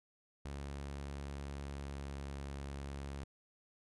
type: tone with pitch glide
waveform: sawtooth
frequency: 70.2 to 69.59 Hz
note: C#2 to C#2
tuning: +22 to +7 cents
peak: -38 dBFS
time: 0.45-3.24 s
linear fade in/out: 5 ms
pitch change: -15 cents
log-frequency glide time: 1.59-2.16 s
effects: resampled to 24000 Hz